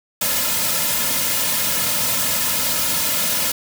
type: noise with comb filter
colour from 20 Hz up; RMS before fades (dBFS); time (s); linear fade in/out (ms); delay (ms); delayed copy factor
white; -20; 0.21-3.52; 5; 2.6; -0.85
effects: none